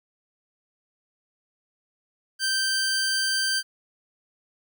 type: tone pair together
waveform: 35% pulse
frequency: 1560 / 4675 Hz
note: G6 / D8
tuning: -9 / -9 cents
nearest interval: octave + perfect fifth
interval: 1900 cents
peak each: -24 dBFS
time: 2.39-3.63 s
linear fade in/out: 50 ms
effects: none